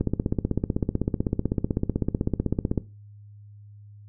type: click train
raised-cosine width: 3 ms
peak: -10 dBFS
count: 45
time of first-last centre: 0.01-2.777 s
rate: 15.9 Hz
effects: noise-tail reverb RT60 0.3 s tail -18 dB re dry + added 103 Hz sine -44 dBFS peak until 4.08 s